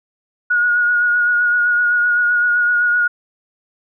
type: tone with vibrato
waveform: sine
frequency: 1446 Hz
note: F#6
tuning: 40 cents flat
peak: -12 dBFS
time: 0.5-3.08 s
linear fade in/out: 10 ms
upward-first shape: sine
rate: 7.8 Hz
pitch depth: 23 cents each way
effects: none